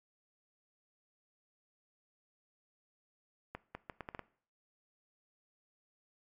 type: accelerating click train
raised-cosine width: 0.5 ms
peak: -26 dBFS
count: 7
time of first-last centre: 3.55-4.193 s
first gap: 200 ms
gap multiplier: 0.74
effects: noise-tail reverb RT60 0.5 s tail -19 dB re dry + MP3 96 kbps

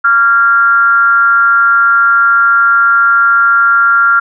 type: tone with frequency modulation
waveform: sine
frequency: 1387 Hz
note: F6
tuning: 12 cents flat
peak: -5 dBFS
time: 0.04-4.2 s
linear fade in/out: 10 ms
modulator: 242 Hz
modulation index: 0.46
effects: none

